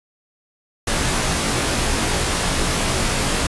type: noise with comb filter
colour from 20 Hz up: pink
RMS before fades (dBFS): -20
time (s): 0.87-3.47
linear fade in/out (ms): 5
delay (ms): 20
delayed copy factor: -1
effects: resampled to 24000 Hz